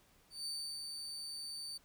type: tone with ADSR envelope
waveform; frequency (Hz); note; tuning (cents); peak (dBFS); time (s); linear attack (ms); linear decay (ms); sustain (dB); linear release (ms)
35% pulse; 4575; D8; -46; -37; 0.3-1.78; 160; 340; -4; 12
effects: pink hiss -68 dBFS RMS until 1.84 s